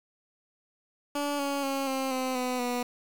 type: tone with pitch steps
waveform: 15% pulse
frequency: 288.3 / 280.6 / 273.1 / 265.8 / 258.6 / 251.7 / 245 Hz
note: D4 / C#4 / C#4 / C4 / C4 / B3 / B3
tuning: -32 / +21 / -26 / +27 / -20 / +33 / -14 cents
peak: -22 dBFS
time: 1.15-2.83 s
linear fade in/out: 5 ms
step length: 240 ms
effects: 8-bit